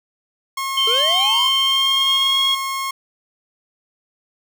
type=tone; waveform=sawtooth; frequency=1080 Hz; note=C#6; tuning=45 cents flat; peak=-18 dBFS; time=0.57-2.91 s; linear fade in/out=5 ms
type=tone with pitch glide; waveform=sine; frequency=3136 to 3290 Hz; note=G7 to G#7; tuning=0 to -17 cents; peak=-15 dBFS; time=0.77-2.55 s; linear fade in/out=5 ms; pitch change=+83 cents; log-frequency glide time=1.57-2.38 s
type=linear sweep; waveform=square; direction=up; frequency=431.1 to 1058 Hz; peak=-23 dBFS; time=0.87-1.49 s; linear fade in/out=5 ms
effects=none